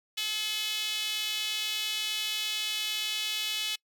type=tone with high-pass filter; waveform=sawtooth; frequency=428.6 Hz; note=A4; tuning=45 cents flat; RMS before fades=-32 dBFS; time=0.17-3.76 s; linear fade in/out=10 ms; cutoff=3100 Hz; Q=3.1; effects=noise-tail reverb RT60 0.1 s tail -25 dB re dry